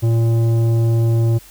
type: tone with tanh clipping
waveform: sine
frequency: 114.9 Hz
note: A#2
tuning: 25 cents flat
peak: -14 dBFS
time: 0.02-1.39 s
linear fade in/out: 20 ms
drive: 11 dB
effects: added 46 Hz sine -49 dBFS peak until 1.5 s + white hiss -44 dBFS RMS until 1.5 s